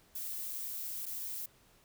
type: noise with dropouts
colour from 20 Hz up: violet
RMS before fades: -40 dBFS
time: 0.15-1.46 s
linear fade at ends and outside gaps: 5 ms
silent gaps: 1.057-1.063 s
effects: pink hiss -65 dBFS RMS until 1.84 s